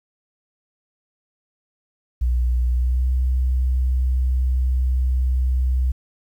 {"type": "tone with pitch glide", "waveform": "sine", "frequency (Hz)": [61, 63.74], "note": ["B1", "C2"], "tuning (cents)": [-21, -45], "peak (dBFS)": -15, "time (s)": [2.21, 5.92], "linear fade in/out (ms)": 10, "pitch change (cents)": 76, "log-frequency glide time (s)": [2.7, 3.09], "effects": ["tanh soft clip ceiling -13 dBFS", "9-bit"]}